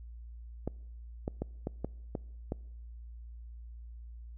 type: clicks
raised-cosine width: 2 ms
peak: -20 dBFS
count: 7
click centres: 0.676 / 1.279 / 1.42 / 1.671 / 1.846 / 2.152 / 2.521 s
effects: noise-tail reverb RT60 0.9 s tail -25 dB re dry + added 58 Hz sine -44 dBFS peak until 4.37 s